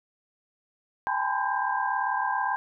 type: tone cluster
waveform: sine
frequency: 799 / 866 / 988 / 1026 / 1592 Hz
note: G5 / A5 / B5 / C6 / G6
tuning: +33 / -28 / 0 / -34 / +26 cents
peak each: -31 dBFS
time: 1.07-2.56 s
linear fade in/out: 0 ms
effects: none